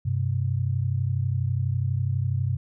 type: tone pair together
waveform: sine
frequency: 96.95 / 129.1 Hz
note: G2 / C3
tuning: -19 / -23 cents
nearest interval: perfect fourth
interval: 496 cents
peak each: -25 dBFS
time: 0.05-2.57 s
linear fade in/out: 10 ms
effects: none